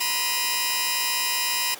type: tone cluster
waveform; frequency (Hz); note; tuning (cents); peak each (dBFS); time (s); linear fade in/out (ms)
10% pulse; 960 / 1028 / 2465 / 2703 / 5220; B5 / C6 / D#7 / E7 / E8; -49 / -31 / -17 / +43 / -18; -20 / -22 / -18 / -24 / -25; 0-1.75; 10
effects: pink hiss -40 dBFS RMS until 1.79 s + high-pass 400 Hz 12 dB/octave